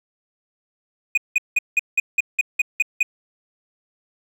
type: tone bursts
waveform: triangle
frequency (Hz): 2475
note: D#7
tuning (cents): -10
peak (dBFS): -12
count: 10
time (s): 1.15-3.03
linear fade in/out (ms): 5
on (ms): 26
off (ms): 180
effects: none